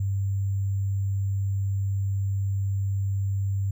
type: tone with sample-and-hold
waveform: sine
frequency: 98 Hz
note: G2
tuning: in tune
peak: -23 dBFS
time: 0-3.71 s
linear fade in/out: 5 ms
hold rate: 7350 Hz
effects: none